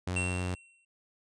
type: tone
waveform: sawtooth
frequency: 90.7 Hz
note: F#2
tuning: 34 cents flat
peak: -27 dBFS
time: 0.07-0.55 s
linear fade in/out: 5 ms
type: tone with exponential decay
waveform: square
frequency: 2723 Hz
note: F7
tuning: 44 cents flat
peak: -29 dBFS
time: 0.16-0.85 s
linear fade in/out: 5 ms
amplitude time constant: 150 ms
effects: resampled to 22050 Hz